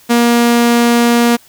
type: tone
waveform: sawtooth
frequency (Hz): 236.9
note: A#3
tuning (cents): +28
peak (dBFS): -4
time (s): 0.09-1.37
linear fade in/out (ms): 20
effects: white hiss -45 dBFS RMS until 1.48 s